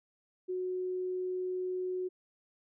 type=tone; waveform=sine; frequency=367.3 Hz; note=F#4; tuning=13 cents flat; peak=-32 dBFS; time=0.48-2.09 s; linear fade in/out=20 ms; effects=none